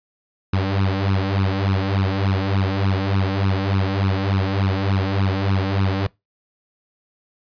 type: tone with flanger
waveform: sawtooth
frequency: 97 Hz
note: G2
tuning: 18 cents flat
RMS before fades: -20 dBFS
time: 0.53-6.07 s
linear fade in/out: 5 ms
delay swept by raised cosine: 0.74 to 3.84 ms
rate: 3.4 Hz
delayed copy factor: +0.95
effects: noise-tail reverb RT60 0.2 s tail -23 dB re dry + resampled to 11025 Hz